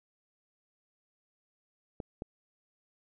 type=clicks; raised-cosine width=2 ms; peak=-24 dBFS; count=2; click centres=2.002 / 2.221 s; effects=none